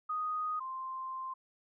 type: tone pair in turn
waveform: sine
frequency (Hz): 1244.5 / 1046.5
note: D#6 / C6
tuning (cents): 0 / 0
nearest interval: minor third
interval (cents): 300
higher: first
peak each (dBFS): -32 / -37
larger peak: first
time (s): 0.09-0.6 / 0.6-1.34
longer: second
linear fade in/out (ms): 10
effects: none